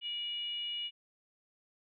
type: tone with frequency modulation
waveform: sine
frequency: 2900 Hz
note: F#7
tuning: 35 cents flat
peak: -35 dBFS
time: 0.01-0.91 s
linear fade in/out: 50 ms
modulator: 575 Hz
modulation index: 0.38
effects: none